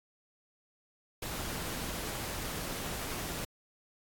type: noise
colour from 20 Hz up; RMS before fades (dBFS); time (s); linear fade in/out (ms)
pink; -38; 1.22-3.45; 5
effects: AAC 64 kbps